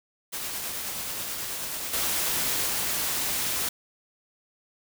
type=noise with tremolo; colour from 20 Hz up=white; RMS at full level=-32 dBFS; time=0.32-2.68 s; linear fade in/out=20 ms; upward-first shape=triangle; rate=9.3 Hz; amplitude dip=25%
type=noise; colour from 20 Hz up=white; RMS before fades=-28 dBFS; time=1.93-3.69 s; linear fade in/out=5 ms
effects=none